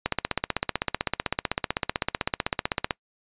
click train, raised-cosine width 0.3 ms, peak -7 dBFS, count 46, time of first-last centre 0.06-2.908 s, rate 15.8 Hz, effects noise-tail reverb RT60 0.1 s tail -24 dB re dry + resampled to 8000 Hz

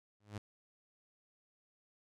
sawtooth tone with exponential growth, 104.3 Hz, G#2, 8 cents sharp, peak -35 dBFS, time 0.2-0.38 s, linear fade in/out 5 ms, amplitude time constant 38 ms, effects low-pass 9000 Hz 12 dB/octave

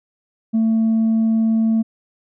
triangle tone with tanh clipping, 223.5 Hz, A3, 27 cents sharp, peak -14 dBFS, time 0.53-1.83 s, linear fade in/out 20 ms, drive 6 dB, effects none

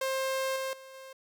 sawtooth tone with level steps, 530 Hz, C5, 22 cents sharp, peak -25 / -28 / -43 / -41 dBFS, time 0.01-1.13 s, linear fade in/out 5 ms, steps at 0.56 / 0.73 / 0.94 s, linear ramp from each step 2 ms, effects none

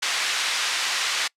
pink band-pass noise, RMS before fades -25 dBFS, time 0.02-1.28 s, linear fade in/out 10 ms, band 1600 to 6400 Hz, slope 12 dB/octave, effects noise-tail reverb RT60 0.1 s tail -25 dB re dry + low-pass 11000 Hz 12 dB/octave

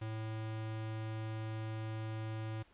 square tone, 110 Hz, A2, in tune, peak -39 dBFS, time 0.01-2.63 s, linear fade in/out 10 ms, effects pink hiss -66 dBFS RMS until 2.73 s + resampled to 8000 Hz

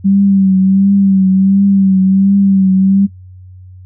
sine tone with vibrato, 193.7 Hz, G3, 20 cents flat, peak -6 dBFS, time 0.04-3.07 s, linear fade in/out 20 ms, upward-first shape triangle, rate 1.4 Hz, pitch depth 52 cents each way, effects noise-tail reverb RT60 0.1 s tail -19 dB re dry + added 92 Hz sine -32 dBFS peak until 3.85 s

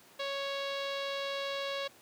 sawtooth tone with low-pass filter, 554.4 Hz, C#5, in tune, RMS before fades -36 dBFS, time 0.19-1.88 s, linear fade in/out 10 ms, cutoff 3900 Hz, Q 3, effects pink hiss -58 dBFS RMS until 2.01 s + high-pass 200 Hz 12 dB/octave

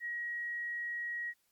sine tone, 1900 Hz, A#6, 33 cents sharp, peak -35 dBFS, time 0-1.34 s, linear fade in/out 50 ms, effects white hiss -75 dBFS RMS until 1.51 s + MP3 96 kbps

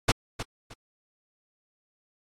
pink noise with echo, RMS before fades -19 dBFS, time 0.08-0.12 s, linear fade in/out 10 ms, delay 310 ms, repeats 2, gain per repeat -12 dB, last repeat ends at 0.74 s, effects low-pass 7000 Hz 12 dB/octave + AAC 64 kbps

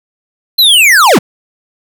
square linear sweep, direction down, 4186 to 122.3 Hz, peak -4 dBFS, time 0.58-1.19 s, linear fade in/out 10 ms, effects none

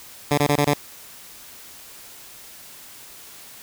10% pulse tone bursts, 145.2 Hz, D3, 19 cents flat, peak -8 dBFS, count 5, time 0.31-0.736 s, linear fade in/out 2 ms, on 66 ms, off 24 ms, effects white hiss -43 dBFS RMS until 3.62 s

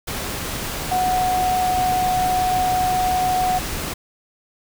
sine tone in noise, 736 Hz, F#5, 9 cents flat, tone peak -17 dBFS, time 0.91-3.59 s, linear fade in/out 10 ms, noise pink, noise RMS -27 dBFS, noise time 0.07-3.94 s, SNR +7 dB, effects none

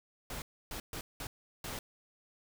pink noise bursts at uneven times, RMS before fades -41 dBFS, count 5, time 0.3-0.42 / 0.71-0.8 / 0.93-1.01 / 1.2-1.27 / 1.64-1.79 s, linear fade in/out 2 ms, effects none

